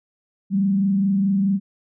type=tone with frequency modulation; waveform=sine; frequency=195.9 Hz; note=G3; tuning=1 cent flat; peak=-16 dBFS; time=0.5-1.6 s; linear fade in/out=50 ms; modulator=24.7 Hz; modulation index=0.42; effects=none